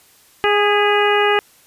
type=harmonic tone with a mistuned harmonic; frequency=413 Hz; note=G#4; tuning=10 cents flat; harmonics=1 / 2 / 3 / 4 / 5 / 6 / 7; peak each=-16 / -19 / -21 / -22 / -23 / -24 / -24 dBFS; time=0.44-1.39 s; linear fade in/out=0 ms; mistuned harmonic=5; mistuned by=-51 cents; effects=white hiss -51 dBFS RMS until 1.66 s + resampled to 32000 Hz